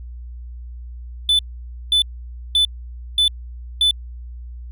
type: tone bursts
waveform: triangle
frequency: 3500 Hz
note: A7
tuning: 10 cents flat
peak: -11 dBFS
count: 5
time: 1.29-3.91 s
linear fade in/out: 2 ms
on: 100 ms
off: 530 ms
effects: added 60 Hz sine -31 dBFS peak until 4.71 s